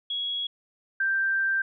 sine tone pair in turn, 3331 / 1572 Hz, G#7 / G6, +4 / +4 cents, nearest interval octave + minor second, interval 1300 cents, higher first, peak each -27 / -22 dBFS, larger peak second, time 0.1-0.47 / 1-1.62 s, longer second, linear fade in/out 5 ms, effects none

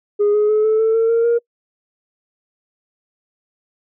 sine tone with pitch steps, 412.8 / 420.5 / 428.3 / 436.3 / 444.5 / 452.8 / 461.2 / 469.8 Hz, G#4 / G#4 / A4 / A4 / A4 / A4 / A#4 / A#4, -10 / +22 / -47 / -15 / +18 / +50 / -19 / +13 cents, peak -10 dBFS, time 0.19-1.39 s, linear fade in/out 20 ms, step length 150 ms, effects noise-tail reverb RT60 0.1 s tail -26 dB re dry + tanh soft clip ceiling -10 dBFS

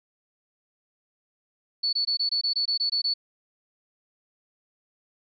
sine tone bursts, 4443 Hz, C#8, 3 cents sharp, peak -22 dBFS, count 11, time 1.83-3.14 s, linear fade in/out 10 ms, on 100 ms, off 21 ms, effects none

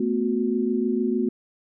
sine tone cluster, 223 / 249.6 / 365.5 Hz, A3 / B3 / F#4, +23 / +19 / -21 cents, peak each -25 dBFS, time 0-1.29 s, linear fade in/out 5 ms, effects none

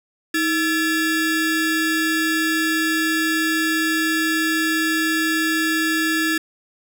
40% pulse ring-modulated tone, 1019 Hz, C6, 46 cents flat, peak -14 dBFS, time 0.34-6.38 s, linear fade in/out 5 ms, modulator 701 Hz, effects none

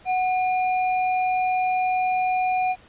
sine tone with sample-and-hold, 740 Hz, F#5, in tune, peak -19 dBFS, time 0.05-2.76 s, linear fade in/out 50 ms, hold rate 3150 Hz, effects pink hiss -51 dBFS RMS until 2.88 s + resampled to 8000 Hz

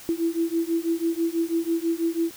sine beating tone pair, 329.6 / 335.7 Hz, E4 / E4, 0 / +32 cents, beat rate 6.1 Hz, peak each -25 dBFS, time 0.09-2.31 s, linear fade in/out 0 ms, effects white hiss -44 dBFS RMS until 2.36 s

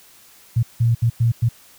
sine tone bursts at uneven times, 116.54 Hz, A#2, in tune, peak -13 dBFS, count 5, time 0.56-0.63 / 0.8-0.95 / 1.02-1.1 / 1.2-1.32 / 1.42-1.49 s, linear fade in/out 10 ms, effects white hiss -49 dBFS RMS until 1.78 s

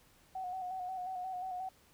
sine tone with vibrato, 740 Hz, F#5, in tune, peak -37 dBFS, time 0.35-1.69 s, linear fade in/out 5 ms, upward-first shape square, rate 5.6 Hz, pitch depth 35 cents each way, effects pink hiss -65 dBFS RMS until 1.93 s

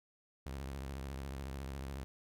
sawtooth tone with vibrato, 67.7 Hz, C#2, 40 cents flat, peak -37 dBFS, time 0.46-2.04 s, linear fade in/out 0 ms, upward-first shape square, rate 14 Hz, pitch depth 96 cents each way, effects none

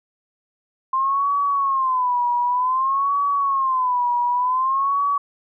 sine tone with vibrato, 1046.5 Hz, C6, in tune, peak -17 dBFS, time 0.93-5.18 s, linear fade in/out 5 ms, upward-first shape sine, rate 0.54 Hz, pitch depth 140 cents each way, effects none

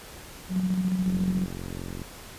sine tone with tremolo, 185 Hz, F#3, in tune, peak -21 dBFS, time 0.49-1.47 s, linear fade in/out 50 ms, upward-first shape square, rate 14 Hz, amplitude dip 45%
click train, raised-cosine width 3 ms, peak -23 dBFS, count 43, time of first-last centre 1.08-2.018 s, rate 44.8 Hz
effects pink hiss -44 dBFS RMS until 2.38 s + resampled to 32000 Hz

